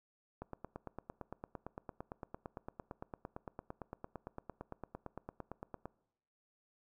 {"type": "click train", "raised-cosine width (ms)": 1, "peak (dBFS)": -29, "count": 49, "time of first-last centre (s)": [0.42, 5.856], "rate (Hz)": 8.83, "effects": ["noise-tail reverb RT60 0.8 s tail -22 dB re dry"]}